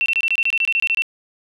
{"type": "tone bursts", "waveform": "sine", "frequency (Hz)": 2700, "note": "E7", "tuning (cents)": 41, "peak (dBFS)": -15, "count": 14, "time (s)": [0.01, 1.021], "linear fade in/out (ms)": 0, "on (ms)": 49, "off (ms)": 25, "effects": []}